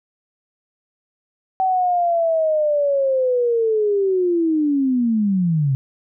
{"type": "linear sweep", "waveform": "sine", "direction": "down", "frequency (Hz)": [762, 129.6], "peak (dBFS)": -15, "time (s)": [1.6, 5.75], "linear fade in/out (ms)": 0, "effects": []}